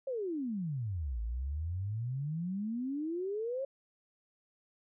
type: exponential two-way sweep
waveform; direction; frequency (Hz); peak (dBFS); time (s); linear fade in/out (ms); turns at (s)
sine; down then up; 554.4 to 53.7 to 554.4; -33; 0.07-3.65; 5; 1.21
effects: none